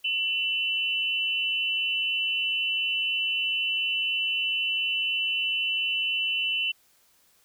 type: tone pair together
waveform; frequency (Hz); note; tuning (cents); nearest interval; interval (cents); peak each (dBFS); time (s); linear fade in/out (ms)
sine; 2698 / 2985; E7 / F#7; +40 / +15; major second; 175; -27; 0.04-6.72; 10
effects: white hiss -63 dBFS RMS until 7.44 s